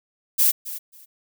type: noise with echo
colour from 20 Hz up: violet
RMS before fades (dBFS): -17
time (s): 0.38-0.52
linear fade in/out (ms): 20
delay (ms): 270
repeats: 2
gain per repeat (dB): -15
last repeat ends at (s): 1.06
effects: none